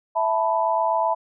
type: chord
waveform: sine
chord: E suspended fourth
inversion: none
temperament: equal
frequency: 659.3 / 880 / 987.8 Hz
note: E5 / A5 / B5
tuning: 0 / 0 / 0 cents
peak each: -23 dBFS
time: 0.15-1.15 s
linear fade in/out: 20 ms
effects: none